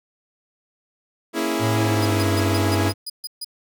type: chord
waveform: sawtooth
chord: A# half-diminished seventh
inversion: none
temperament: equal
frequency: 233.1 / 277.2 / 329.6 / 415.3 Hz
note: A#3 / C#4 / E4 / G#4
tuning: 0 / 0 / 0 / 0 cents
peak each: -25 / -24 / -20 / -24 dBFS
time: 1.33-2.93 s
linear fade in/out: 50 ms
type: tone with pitch glide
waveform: square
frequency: 110 to 97.43 Hz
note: A2 to G2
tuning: 0 to -10 cents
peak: -21 dBFS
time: 1.59-2.94 s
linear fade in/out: 50 ms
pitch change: -210 cents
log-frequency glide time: 1.72-2.31 s
type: tone bursts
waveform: sawtooth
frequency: 4959 Hz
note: D#8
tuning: 7 cents flat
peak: -25 dBFS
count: 9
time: 2.02-3.446 s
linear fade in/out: 5 ms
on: 34 ms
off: 140 ms
effects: none